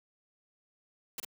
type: noise with echo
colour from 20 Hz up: white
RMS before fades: -38 dBFS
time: 1.18-1.2 s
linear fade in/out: 2 ms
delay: 48 ms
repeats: 1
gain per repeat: -2 dB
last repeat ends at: 1.248 s
effects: high-pass 150 Hz 12 dB/octave